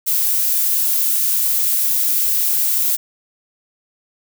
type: noise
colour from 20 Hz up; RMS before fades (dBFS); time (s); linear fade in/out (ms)
violet; -17; 0.06-2.97; 20
effects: none